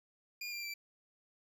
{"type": "tone with pitch steps", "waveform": "25% pulse", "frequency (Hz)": [2419, 2379, 2339], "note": ["D#7", "D7", "D7"], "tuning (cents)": [-49, 22, -8], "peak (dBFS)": -36, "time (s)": [0.41, 0.74], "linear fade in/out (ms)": 5, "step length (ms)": 110, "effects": []}